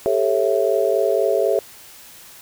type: chord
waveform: sine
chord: A dominant seventh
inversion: third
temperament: just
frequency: 396 / 440 / 550 / 660 Hz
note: G4 / A4 / C#5 / E5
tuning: +18 / 0 / -14 / +2 cents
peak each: -21 dBFS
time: 0.06-1.59 s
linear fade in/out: 0 ms
effects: white hiss -43 dBFS RMS until 2.41 s